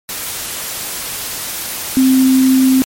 sine tone in noise, 261.6 Hz, C4, in tune, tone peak -7 dBFS, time 1.97-2.82 s, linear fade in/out 0 ms, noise white, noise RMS -23 dBFS, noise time 0.09-2.84 s, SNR +13 dB, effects MP3 64 kbps

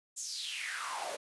pink noise with high-pass filter sweep, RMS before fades -39 dBFS, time 0.16-1.17 s, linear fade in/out 20 ms, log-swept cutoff 7500 to 510 Hz, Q 5.1, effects resampled to 24000 Hz

